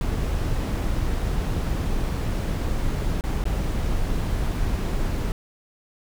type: noise with dropouts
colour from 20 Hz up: brown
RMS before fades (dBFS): -24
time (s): 0.01-5.32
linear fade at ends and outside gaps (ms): 1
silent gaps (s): 3.21-3.238 / 3.44-3.454
effects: none